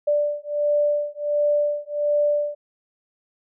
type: beating tone pair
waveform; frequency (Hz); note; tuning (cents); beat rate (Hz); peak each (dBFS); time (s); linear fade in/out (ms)
sine; 587.3 / 588.7; D5 / D5; 0 / +4; 1.4; -22; 0.07-2.55; 10
effects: none